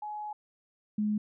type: tone pair in turn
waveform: sine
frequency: 843 / 210.8 Hz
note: G#5 / G#3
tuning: +26 / +26 cents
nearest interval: 2 octaves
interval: 2400 cents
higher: first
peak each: -35 / -26 dBFS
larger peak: second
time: 0.02-0.33 / 0.98-1.18 s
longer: first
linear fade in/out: 5 ms
effects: none